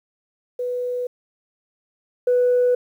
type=tone pair in turn; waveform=sine; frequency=493.9 / 493.9 Hz; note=B4 / B4; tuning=0 / 0 cents; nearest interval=unison; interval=0 cents; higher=neither; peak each=-22 / -13 dBFS; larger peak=second; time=0.59-1.07 / 2.27-2.75 s; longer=neither; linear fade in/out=5 ms; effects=tanh soft clip ceiling -11 dBFS + 9-bit